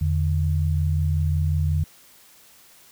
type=tone pair together; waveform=sine; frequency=83.8 / 149.31 Hz; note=E2 / D3; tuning=+29 / +29 cents; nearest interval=minor seventh; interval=1000 cents; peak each=-20 / -24 dBFS; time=0.01-1.84 s; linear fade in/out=5 ms; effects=white hiss -52 dBFS RMS until 2.91 s